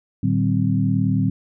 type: tone cluster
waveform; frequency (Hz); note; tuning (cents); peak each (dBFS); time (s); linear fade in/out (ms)
sine; 111.5 / 149.6 / 190.3 / 260.5; A2 / D3 / F#3 / C4; +23 / +32 / +49 / -7; -21 / -23 / -21 / -23; 0.23-1.3; 5
effects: none